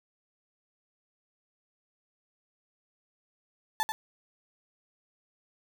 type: tone with echo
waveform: 35% pulse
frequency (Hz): 878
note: A5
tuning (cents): -4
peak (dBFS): -24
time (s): 3.8-3.83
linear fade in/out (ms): 0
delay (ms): 90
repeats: 1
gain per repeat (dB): -5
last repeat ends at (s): 3.92
effects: none